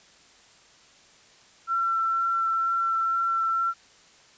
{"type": "tone with vibrato", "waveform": "sine", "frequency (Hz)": 1349, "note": "E6", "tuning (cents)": 40, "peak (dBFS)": -22, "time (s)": [1.67, 3.74], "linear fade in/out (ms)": 50, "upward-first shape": "sine", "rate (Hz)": 2.1, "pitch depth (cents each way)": 10, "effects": ["white hiss -55 dBFS RMS until 4.37 s", "resampled to 16000 Hz"]}